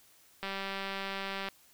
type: click train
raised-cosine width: 0.3 ms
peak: -21 dBFS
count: 207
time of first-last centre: 0.43-1.486 s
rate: 195 Hz
effects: white hiss -62 dBFS RMS until 1.73 s